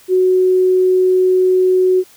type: tone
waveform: sine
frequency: 370 Hz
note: F#4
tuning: in tune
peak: -9 dBFS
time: 0.08-2.04 s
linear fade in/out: 50 ms
effects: white hiss -46 dBFS RMS until 2.16 s